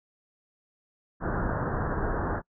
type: low-pass noise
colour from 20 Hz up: pink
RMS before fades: -29 dBFS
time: 1.2-2.42 s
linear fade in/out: 50 ms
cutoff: 1700 Hz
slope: 96 dB/octave
effects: noise-tail reverb RT60 0.1 s tail -25 dB re dry